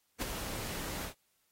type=noise with ADSR envelope; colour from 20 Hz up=pink; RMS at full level=-33 dBFS; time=0.19-1.14 s; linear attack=32 ms; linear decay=9 ms; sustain=-7 dB; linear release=92 ms; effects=white hiss -75 dBFS RMS until 1.51 s + AAC 48 kbps